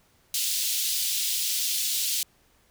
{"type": "high-pass noise", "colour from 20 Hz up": "pink", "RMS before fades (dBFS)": -27, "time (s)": [0.34, 2.23], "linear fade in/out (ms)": 2, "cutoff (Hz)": 3300, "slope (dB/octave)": 24, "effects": ["pink hiss -63 dBFS RMS until 2.7 s"]}